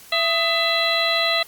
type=harmonic tone with a mistuned harmonic; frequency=668 Hz; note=E5; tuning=23 cents sharp; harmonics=1 / 2 / 3 / 4 / 5 / 6; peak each=-24 / -27 / -24 / -27 / -27 / -22 dBFS; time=0.12-1.43 s; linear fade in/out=5 ms; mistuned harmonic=2; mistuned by=-100 cents; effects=white hiss -45 dBFS RMS until 1.47 s + Opus 48 kbps